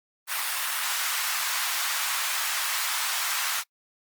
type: high-pass noise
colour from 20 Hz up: pink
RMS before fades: -28 dBFS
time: 0.27-3.64 s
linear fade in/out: 50 ms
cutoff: 1000 Hz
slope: 24 dB/octave
effects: noise-tail reverb RT60 0.1 s tail -24 dB re dry + Opus 32 kbps